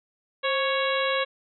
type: harmonic tone with a mistuned harmonic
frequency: 554.4 Hz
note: C#5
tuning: in tune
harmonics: 1 / 2 / 3 / 4 / 5 / 6 / 7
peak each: -26 / -29 / -31 / -32 / -33 / -34 / -34 dBFS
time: 0.43-1.25 s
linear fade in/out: 20 ms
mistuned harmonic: 1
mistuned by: -71 cents
effects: none